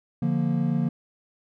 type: chord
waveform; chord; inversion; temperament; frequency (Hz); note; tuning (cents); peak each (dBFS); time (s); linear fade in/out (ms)
triangle; Bb major; first; equal; 146.83 / 174.61 / 233.1; D3 / F3 / Bb3; 0 / 0 / 0; -24; 0.22-0.89; 5
effects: none